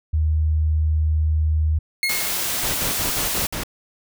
sine tone, 77.78 Hz, D#2, in tune, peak -16 dBFS, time 0.13-1.79 s, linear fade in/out 10 ms
30% pulse tone with exponential decay, 2156 Hz, C#7, 49 cents flat, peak -14 dBFS, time 2.03-2.54 s, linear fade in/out 1 ms, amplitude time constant 110 ms
white noise, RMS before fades -24 dBFS, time 2.09-3.47 s, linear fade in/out 5 ms
pink noise bursts, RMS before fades -27 dBFS, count 6, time 2.63-3.635 s, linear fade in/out 0 ms, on 110 ms, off 69 ms
effects none

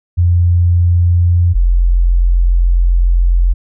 sine tone pair in turn, 87.31 / 43.66 Hz, F2 / F1, 0 / 0 cents, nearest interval octave, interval 1200 cents, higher first, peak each -7 dBFS, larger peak neither, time 0.17-1.54 / 1.54-3.54 s, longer second, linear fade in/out 20 ms, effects none

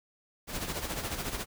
pink noise with tremolo, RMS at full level -33 dBFS, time 0.47-1.46 s, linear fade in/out 50 ms, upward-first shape sine, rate 14 Hz, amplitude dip 60%, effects none

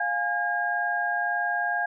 sine tone cluster, 703 / 825 / 1624 Hz, F5 / G#5 / G#6, +11 / -12 / -39 cents, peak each -29 / -31 / -26 dBFS, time 0-1.86 s, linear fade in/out 5 ms, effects none

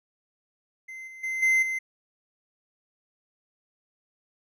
triangle tone with level steps, 2070 Hz, C7, 19 cents flat, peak -36 / -40 / -26 / -17 / -25 dBFS, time 0.88-1.79 s, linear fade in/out 10 ms, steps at 1.07 / 1.23 / 1.42 / 1.62 s, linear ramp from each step 10 ms, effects none

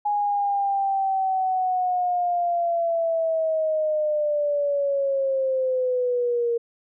sine linear sweep, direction down, 830.6 to 466.2 Hz, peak -20 dBFS, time 0.05-6.58 s, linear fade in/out 10 ms, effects none

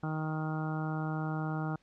harmonic tone, 156.4 Hz, D#3, 9 cents sharp, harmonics 1 / 2 / 3 / 4 / 5 / 6 / 7 / 8 / 9, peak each -33 / -39 / -47 / -47 / -42 / -49 / -49 / -46 / -45 dBFS, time 0.03-1.76 s, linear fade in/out 5 ms, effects pink hiss -69 dBFS RMS until 1.82 s + low-pass 5000 Hz 12 dB/octave

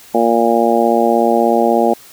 harmonic tone, 116.54 Hz, A#2, in tune, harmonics 2 / 3 / 4 / 5 / 6 / 7, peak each -17 / -17 / -17 / -17 / -17 / -17 dBFS, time 0.14-1.94 s, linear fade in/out 10 ms, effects white hiss -41 dBFS RMS until 2.12 s

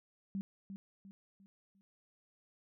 sine tone with echo, 195.2 Hz, G3, 7 cents flat, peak -35 dBFS, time 0.35-0.41 s, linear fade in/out 0 ms, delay 350 ms, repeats 4, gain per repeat -8 dB, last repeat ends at 1.81 s, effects none

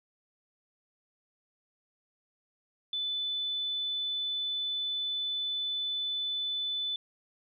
sine tone, 3500 Hz, A7, 10 cents flat, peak -30 dBFS, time 2.93-6.96 s, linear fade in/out 2 ms, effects none

